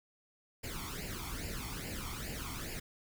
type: noise with flanger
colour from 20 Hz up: pink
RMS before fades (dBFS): -41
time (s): 0.63-2.8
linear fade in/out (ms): 10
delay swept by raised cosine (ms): 0.41 to 0.92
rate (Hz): 2.4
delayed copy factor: +0.75
effects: none